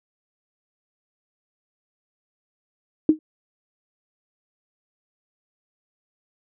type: tone with exponential decay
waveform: sine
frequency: 311.2 Hz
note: D#4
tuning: in tune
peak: -7 dBFS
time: 3.09-3.19 s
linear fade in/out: 2 ms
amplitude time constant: 20 ms
effects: none